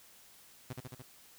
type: tone with echo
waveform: sawtooth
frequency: 127 Hz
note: B2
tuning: 49 cents sharp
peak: -34 dBFS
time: 0.7-0.73 s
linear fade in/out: 5 ms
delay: 73 ms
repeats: 4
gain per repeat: -2 dB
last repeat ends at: 1.022 s
effects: white hiss -59 dBFS RMS until 1.38 s